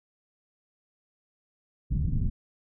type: low-pass noise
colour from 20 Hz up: pink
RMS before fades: -26 dBFS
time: 1.9-2.3 s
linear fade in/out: 20 ms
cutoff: 190 Hz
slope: 24 dB/octave
effects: none